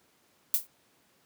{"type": "noise with exponential decay", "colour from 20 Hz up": "violet", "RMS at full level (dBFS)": -21, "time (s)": [0.54, 0.67], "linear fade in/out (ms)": 1, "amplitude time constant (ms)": 28, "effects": ["pink hiss -66 dBFS RMS until 1.25 s", "high-pass 150 Hz 12 dB/octave"]}